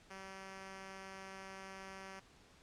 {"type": "tone", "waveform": "5% pulse", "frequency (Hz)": 192.1, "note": "G3", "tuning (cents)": -35, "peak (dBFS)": -37, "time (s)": [0.1, 2.2], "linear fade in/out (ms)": 10, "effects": ["pink hiss -64 dBFS RMS until 2.62 s", "low-pass 7000 Hz 12 dB/octave"]}